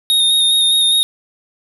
square tone with vibrato, 3703 Hz, A#7, 12 cents flat, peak -11 dBFS, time 0.1-1.03 s, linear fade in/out 0 ms, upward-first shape square, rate 4.9 Hz, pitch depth 19 cents each way, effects none

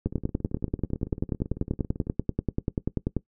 two click trains, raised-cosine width 3 ms, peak -23 / -12 dBFS, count 37 / 33, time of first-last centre 0.07-2.07 / 0.06-3.167 s, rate 18 / 10.3 Hz, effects noise-tail reverb RT60 0.1 s tail -19 dB re dry

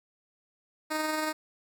10% pulse tone with amplitude modulation, 310 Hz, D#4, 6 cents flat, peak -19 dBFS, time 0.9-1.33 s, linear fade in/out 20 ms, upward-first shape sine, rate 21.6 Hz, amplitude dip 30%, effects none

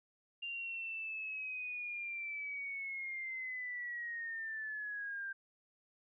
sine linear sweep, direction down, 2794 to 1575 Hz, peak -39 dBFS, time 0.42-5.33 s, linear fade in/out 10 ms, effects none

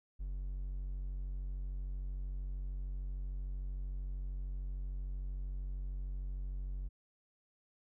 triangle tone, 46.56 Hz, F#1, 12 cents sharp, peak -35 dBFS, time 0.19-6.89 s, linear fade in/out 20 ms, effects none

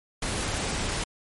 pink noise, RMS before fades -29 dBFS, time 0.22-1.04 s, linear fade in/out 5 ms, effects MP3 48 kbps

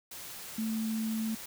sine tone in noise, 221.5 Hz, A3, 12 cents sharp, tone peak -30 dBFS, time 0.58-1.35 s, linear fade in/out 5 ms, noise white, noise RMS -44 dBFS, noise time 0.11-1.46 s, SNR +11 dB, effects none

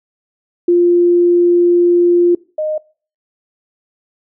sine tone pair in turn, 349.2 / 616.5 Hz, F4 / D#5, 0 / -16 cents, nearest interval minor seventh, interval 984 cents, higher second, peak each -7 / -15 dBFS, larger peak first, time 0.68-2.35 / 2.58-2.78 s, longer first, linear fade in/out 5 ms, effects noise-tail reverb RT60 0.4 s tail -23 dB re dry

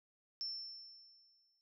sine tone with exponential decay, 5370 Hz, E8, 31 cents sharp, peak -37 dBFS, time 0.41-1.61 s, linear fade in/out 0 ms, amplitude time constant 260 ms, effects none

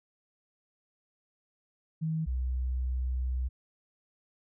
sine tone pair in turn, 159.5 / 63.3 Hz, D#3 / B1, +43 / +43 cents, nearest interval octave + major third, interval 1600 cents, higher first, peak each -28 dBFS, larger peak neither, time 2.01-2.26 / 2.26-3.49 s, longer second, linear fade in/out 20 ms, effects none

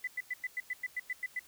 sine tone bursts, 2000 Hz, B6, 21 cents sharp, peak -32 dBFS, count 11, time 0.04-1.394 s, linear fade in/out 5 ms, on 34 ms, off 98 ms, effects white hiss -59 dBFS RMS until 1.47 s

